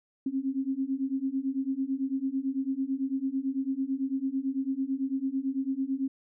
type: beating tone pair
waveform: sine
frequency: 263.3 / 272.3 Hz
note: C4 / C#4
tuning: +11 / -31 cents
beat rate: 9 Hz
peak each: -31 / -30 dBFS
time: 0.26-6.08 s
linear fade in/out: 5 ms
effects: none